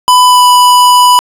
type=tone with pitch glide; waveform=square; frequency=998 to 989.4 Hz; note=B5 to B5; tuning=+18 to +3 cents; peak=-3 dBFS; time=0.08-1.19 s; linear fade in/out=0 ms; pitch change=-15 cents; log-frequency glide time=0.26-0.46 s; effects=resampled to 32000 Hz + 7-bit